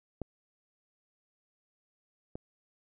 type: clicks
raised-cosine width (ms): 2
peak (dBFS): -22 / -26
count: 2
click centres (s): 0.217 / 2.355
effects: none